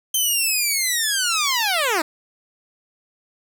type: linear sweep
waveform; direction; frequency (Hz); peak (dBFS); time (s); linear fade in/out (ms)
10% pulse; down; 3130 to 293.7; -10; 0.14-2.02; 5
effects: none